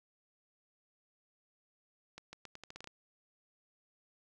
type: accelerating click train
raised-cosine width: 0.2 ms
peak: -30 dBFS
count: 10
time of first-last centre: 2.18-2.874 s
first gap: 150 ms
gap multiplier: 0.82
effects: none